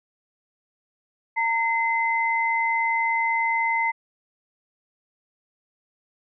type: tone pair together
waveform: sine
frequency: 916.4 / 2055 Hz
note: A#5 / C7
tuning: -30 / -32 cents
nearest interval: octave + major second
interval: 1398 cents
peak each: -23 dBFS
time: 1.36-3.92 s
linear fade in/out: 20 ms
effects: none